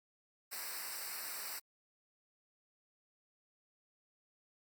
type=noise with comb filter; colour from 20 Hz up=white; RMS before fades=-43 dBFS; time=0.51-1.6 s; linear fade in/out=20 ms; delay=0.3 ms; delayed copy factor=-1; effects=Opus 48 kbps